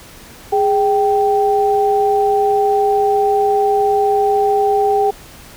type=tone pair together; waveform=sine; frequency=413.5 / 780.6 Hz; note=G#4 / G5; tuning=-8 / -8 cents; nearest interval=major seventh; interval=1100 cents; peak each=-14 dBFS; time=0.52-5.11 s; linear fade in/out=10 ms; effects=pink hiss -39 dBFS RMS until 5.56 s